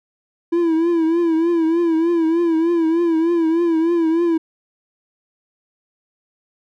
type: tone with vibrato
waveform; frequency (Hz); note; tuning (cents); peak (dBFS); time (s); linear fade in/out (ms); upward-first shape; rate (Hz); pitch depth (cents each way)
triangle; 332.3; E4; +14; -12; 0.52-4.38; 10; triangle; 3.3; 85
effects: none